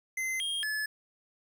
square tone with pitch steps, 2064 / 3232 / 1720 Hz, C7 / G#7 / A6, -24 / -48 / -40 cents, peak -31 dBFS, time 0.17-0.86 s, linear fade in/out 5 ms, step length 230 ms, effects none

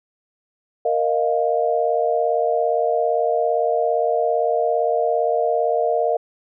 sine chord, Bb suspended fourth, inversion none, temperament just, 466.2 / 621.6 / 699.2 Hz, Bb4 / Eb5 / F5, 0 / -2 / +2 cents, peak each -21 dBFS, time 0.85-6.17 s, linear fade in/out 5 ms, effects none

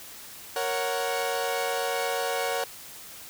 sawtooth chord, F# major, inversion first, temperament equal, 466.2 / 554.4 / 740 Hz, A#4 / C#5 / F#5, 0 / 0 / 0 cents, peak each -27 dBFS, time 0.56-2.64 s, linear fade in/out 2 ms, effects white hiss -44 dBFS RMS until 3.29 s

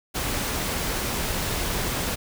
pink noise, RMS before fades -27 dBFS, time 0.14-2.16 s, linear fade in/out 20 ms, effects none

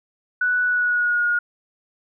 sine tone with pitch glide, 1480 to 1435.4 Hz, F#6 to F6, 0 to +47 cents, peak -17 dBFS, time 0.41-1.39 s, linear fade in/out 5 ms, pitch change -53 cents, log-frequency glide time 0.64-1.25 s, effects none

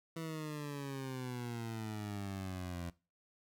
20% pulse exponential sweep, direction down, 164.81 to 85 Hz, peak -35 dBFS, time 0.16-2.9 s, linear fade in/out 5 ms, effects noise-tail reverb RT60 0.3 s tail -19 dB re dry

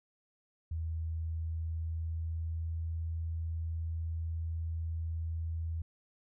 sine tone with pitch glide, 81 to 81.85 Hz, E2 to E2, -30 to -12 cents, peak -33 dBFS, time 0.71-5.82 s, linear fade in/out 5 ms, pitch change +18 cents, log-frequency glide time 1.03-2.91 s, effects none

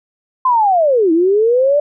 sine linear two-way sweep, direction down then up, 1046.5 to 314.9 to 596 Hz, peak -9 dBFS, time 0.45-1.8 s, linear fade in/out 5 ms, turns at 1.12 s, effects none

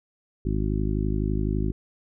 harmonic tone, 51.91 Hz, G#1, in tune, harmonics 1 / 2 / 3 / 4 / 5 / 6 / 7, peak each -26 / -29 / -31 / -32 / -33 / -34 / -34 dBFS, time 0.45-1.72 s, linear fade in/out 5 ms, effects none

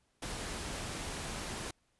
pink noise, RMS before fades -40 dBFS, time 0.22-1.71 s, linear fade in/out 5 ms, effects pink hiss -75 dBFS RMS until 1.99 s + resampled to 24000 Hz

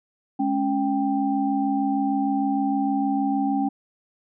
sine tone cluster, 210 / 276.5 / 787 Hz, G#3 / C#4 / G5, +19 / -4 / +7 cents, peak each -28 / -22 / -26 dBFS, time 0.39-3.69 s, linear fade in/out 10 ms, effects none

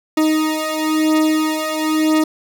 40% pulse beating tone pair, 311.1 / 312.1 Hz, D#4 / D#4, 0 / +5 cents, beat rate 1 Hz, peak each -18 / -16 dBFS, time 0.17-2.24 s, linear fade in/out 5 ms, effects none

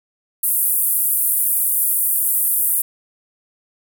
white band-pass noise, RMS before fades -18 dBFS, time 0.43-2.82 s, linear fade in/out 5 ms, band 9500 to 16000 Hz, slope 48 dB/octave, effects none

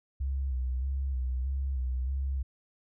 sine tone with vibrato, 65.41 Hz, C2, in tune, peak -28 dBFS, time 0.2-2.43 s, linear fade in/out 10 ms, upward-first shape square, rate 1.6 Hz, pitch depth 55 cents each way, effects none

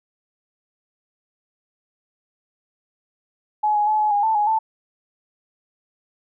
sine tone with pitch steps, 847 / 834 / 857 / 849 / 818 / 884 / 834 / 883 Hz, G#5 / G#5 / A5 / G#5 / G#5 / A5 / G#5 / A5, +34 / +7 / -46 / +38 / -26 / +8 / +7 / +6 cents, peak -16 dBFS, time 3.63-4.59 s, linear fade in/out 10 ms, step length 120 ms, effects none

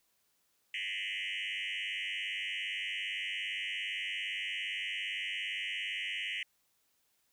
sine tone with frequency modulation, 2489 Hz, D#7, in tune, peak -33 dBFS, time 0.74-6.43 s, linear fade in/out 2 ms, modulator 97.5 Hz, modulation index 6, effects tanh soft clip ceiling -32 dBFS + white hiss -75 dBFS RMS until 7.32 s

